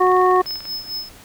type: harmonic tone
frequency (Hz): 367.3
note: F#4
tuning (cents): -13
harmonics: 1 / 2 / 3 / 5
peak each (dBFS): -15 / -18 / -16 / -29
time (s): 0-0.42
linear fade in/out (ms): 10
type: click train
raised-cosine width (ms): 0.3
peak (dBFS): -22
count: 14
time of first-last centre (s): 0.02-0.654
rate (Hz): 20.5
type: tone with tremolo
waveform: square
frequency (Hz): 5200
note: E8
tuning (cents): -24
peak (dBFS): -24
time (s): 0.46-1.09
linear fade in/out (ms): 5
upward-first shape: sine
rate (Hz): 4.5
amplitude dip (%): 75
effects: pink hiss -44 dBFS RMS until 1.24 s